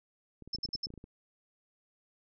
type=clicks; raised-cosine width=3 ms; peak=-35 dBFS; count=12; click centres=0.423 / 0.476 / 0.549 / 0.586 / 0.653 / 0.689 / 0.753 / 0.869 / 0.904 / 0.939 / 0.977 / 1.041 s
type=tone bursts; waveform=sine; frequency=5274 Hz; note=E8; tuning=in tune; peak=-32 dBFS; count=4; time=0.53-0.862 s; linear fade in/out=5 ms; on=32 ms; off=68 ms
effects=none